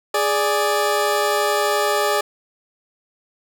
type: tone pair together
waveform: 20% pulse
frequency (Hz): 415.3 / 587.3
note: G#4 / D5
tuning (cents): 0 / 0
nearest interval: tritone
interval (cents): 600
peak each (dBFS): -15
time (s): 0.14-2.21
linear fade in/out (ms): 5
effects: none